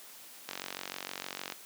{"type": "click train", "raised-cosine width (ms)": 0.2, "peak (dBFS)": -19, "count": 49, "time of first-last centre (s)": [0.49, 1.522], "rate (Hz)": 46.5, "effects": ["white hiss -51 dBFS RMS until 1.65 s", "high-pass 200 Hz 12 dB/octave"]}